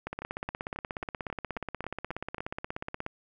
two click trains, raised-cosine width 0.5 ms, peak -23 / -19 dBFS, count 9 / 51, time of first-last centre 0.22-2.382 / 0.07-3.064 s, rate 3.7 / 16.7 Hz, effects none

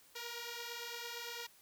5% pulse beating tone pair, 469.4 / 478.2 Hz, A#4 / A#4, +12 / +44 cents, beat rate 8.8 Hz, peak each -33 / -35 dBFS, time 0.15-1.47 s, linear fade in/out 10 ms, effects white hiss -64 dBFS RMS until 1.61 s

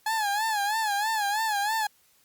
30% pulse tone with vibrato, 847 Hz, G#5, 34 cents sharp, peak -22 dBFS, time 0.06-1.87 s, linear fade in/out 5 ms, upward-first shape sine, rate 3.1 Hz, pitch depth 100 cents each way, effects white hiss -63 dBFS RMS until 2.24 s + Opus 48 kbps

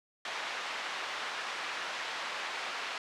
pink band-pass noise, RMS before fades -38 dBFS, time 0.25-2.98 s, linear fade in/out 2 ms, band 940 to 3500 Hz, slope 12 dB/octave, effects low-pass 9000 Hz 12 dB/octave

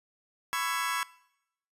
30% pulse chord, C# minor seventh, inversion third, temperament just, 997.9 / 1108.7 / 1330.5 / 1663.1 Hz, B5 / C#6 / E6 / G#6, +18 / 0 / +16 / +2 cents, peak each -32 dBFS, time 0.53-1.03 s, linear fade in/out 0 ms, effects noise-tail reverb RT60 0.8 s tail -21 dB re dry + resampled to 32000 Hz

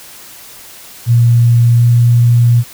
sine tone with pitch glide, 118.4 to 119.36 Hz, A#2 to A#2, +27 to +41 cents, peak -5 dBFS, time 1.06-2.64 s, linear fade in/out 50 ms, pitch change +14 cents, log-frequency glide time 1.78-1.84 s, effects white hiss -35 dBFS RMS until 2.73 s

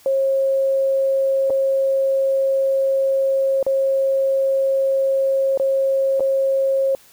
sine tone with dropouts, 540 Hz, C#5, 45 cents flat, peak -15 dBFS, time 0.06-6.95 s, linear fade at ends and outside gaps 1 ms, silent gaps 1.499-1.504 / 3.628-3.665 / 5.575-5.598 / 6.197-6.205 s, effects white hiss -50 dBFS RMS until 7.12 s

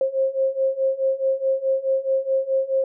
sine beating tone pair, 531 / 535.7 Hz, C5 / C5, +25 / +41 cents, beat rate 4.7 Hz, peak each -23 / -21 dBFS, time 0.01-2.84 s, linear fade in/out 2 ms, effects none

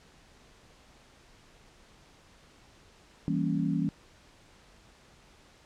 sine chord, E diminished seventh, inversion none, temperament equal, 164.81 / 196 / 233.1 / 277.2 Hz, E3 / G3 / Bb3 / Db4, 0 / 0 / 0 / 0 cents, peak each -30 / -32 / -34 / -31 dBFS, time 3.28-3.89 s, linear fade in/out 0 ms, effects pink hiss -58 dBFS RMS until 5.65 s + low-pass 7000 Hz 12 dB/octave

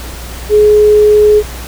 sine tone, 421.2 Hz, G#4, 24 cents sharp, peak -3 dBFS, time 0.49-1.43 s, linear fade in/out 50 ms, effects added 60 Hz sine -24 dBFS peak until 1.67 s + pink hiss -28 dBFS RMS until 1.67 s

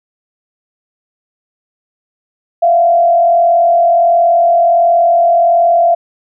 sine tone with frequency modulation, 686 Hz, F5, 31 cents flat, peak -6 dBFS, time 2.62-5.95 s, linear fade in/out 10 ms, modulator 41.4 Hz, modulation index 0.58, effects none

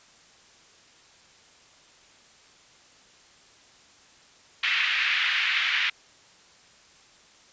pink band-pass noise, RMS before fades -25 dBFS, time 4.63-5.9 s, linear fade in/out 5 ms, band 1800 to 3100 Hz, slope 24 dB/octave, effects white hiss -55 dBFS RMS until 7.52 s + resampled to 16000 Hz

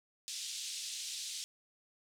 pink band-pass noise, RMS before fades -42 dBFS, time 0.28-1.44 s, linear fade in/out 0 ms, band 3300 to 8700 Hz, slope 24 dB/octave, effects none

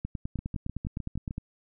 two click trains, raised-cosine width 5 ms, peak -20 / -22 dBFS, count 14 / 7, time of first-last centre 0.05-1.381 / 0.39-1.309 s, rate 9.77 / 6.53 Hz, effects none

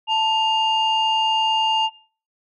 sine tone pair together, 884.5 / 2813 Hz, A5 / F7, +9 / +12 cents, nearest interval octave + minor sixth, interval 2003 cents, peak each -18 dBFS, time 0.07-1.9 s, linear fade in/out 50 ms, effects noise-tail reverb RT60 0.4 s tail -20 dB re dry + tanh soft clip ceiling -12 dBFS

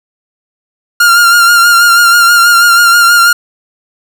45% pulse tone with vibrato, 1400 Hz, F6, 4 cents sharp, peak -3 dBFS, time 1-3.33 s, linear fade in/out 5 ms, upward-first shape sine, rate 6.2 Hz, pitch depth 33 cents each way, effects none

